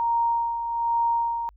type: tone with tremolo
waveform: sine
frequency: 932.3 Hz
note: A#5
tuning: in tune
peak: -19 dBFS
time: 0-1.49 s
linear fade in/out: 0 ms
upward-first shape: sine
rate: 1.2 Hz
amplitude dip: 55%
effects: added 50 Hz sine -51 dBFS peak until 1.56 s